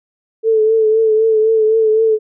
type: tone with vibrato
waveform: sine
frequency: 440 Hz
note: A4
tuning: in tune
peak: -9 dBFS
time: 0.43-2.19 s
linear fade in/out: 50 ms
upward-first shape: triangle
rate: 3.9 Hz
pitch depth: 43 cents each way
effects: none